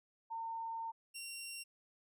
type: tone pair in turn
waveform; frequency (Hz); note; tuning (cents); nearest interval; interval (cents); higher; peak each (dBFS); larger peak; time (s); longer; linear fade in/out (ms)
sine / 15% pulse; 909 / 2752; A#5 / F7; -44 / -26; octave + perfect fifth; 1918; second; -39 / -37; second; 0.3-0.92 / 1.14-1.64; first; 20
effects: none